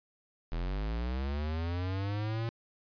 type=linear sweep; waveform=square; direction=up; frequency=39.98 to 116.54 Hz; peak=-32 dBFS; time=0.52-2.49 s; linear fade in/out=0 ms; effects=resampled to 11025 Hz